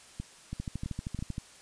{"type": "two click trains", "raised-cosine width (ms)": 5, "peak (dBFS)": [-22, -23], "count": [11, 4], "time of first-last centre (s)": [[0.6, 1.381], [0.2, 1.19]], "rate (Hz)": [12.8, 3.03], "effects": ["white hiss -54 dBFS RMS until 1.61 s", "resampled to 22050 Hz"]}